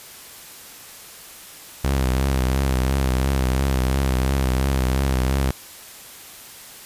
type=tone with vibrato; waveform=sawtooth; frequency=65.8 Hz; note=C2; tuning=10 cents sharp; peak=-14 dBFS; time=1.84-5.51 s; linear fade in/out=5 ms; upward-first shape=triangle; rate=2.9 Hz; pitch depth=83 cents each way; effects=white hiss -41 dBFS RMS until 6.85 s + resampled to 32000 Hz